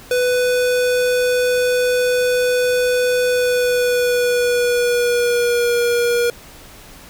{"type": "tone with pitch glide", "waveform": "square", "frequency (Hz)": [496.9, 477.5], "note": ["B4", "A#4"], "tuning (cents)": [11, 42], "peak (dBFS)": -15, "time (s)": [0.11, 6.3], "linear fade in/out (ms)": 2, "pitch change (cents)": -69, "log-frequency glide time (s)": [3.26, 5.76], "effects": ["pink hiss -41 dBFS RMS until 7.09 s"]}